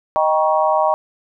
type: chord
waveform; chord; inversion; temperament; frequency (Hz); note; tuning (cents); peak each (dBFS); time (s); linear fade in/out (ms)
sine; Eb dominant seventh; none; equal with one note detuned; 622.3 / 784 / 948.6 / 1108.7; Eb5 / G5 / Bb5 / Db6; 0 / 0 / +30 / 0; -17 / -19 / -19 / -21; 0.16-0.94; 0
effects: none